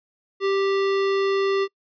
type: tone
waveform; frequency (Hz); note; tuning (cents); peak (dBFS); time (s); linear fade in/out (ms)
square; 392; G4; 0; -20; 0.4-1.68; 50
effects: noise-tail reverb RT60 0.1 s tail -24 dB re dry + resampled to 11025 Hz